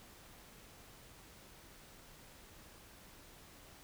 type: silence
effects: pink hiss -58 dBFS RMS until 3.83 s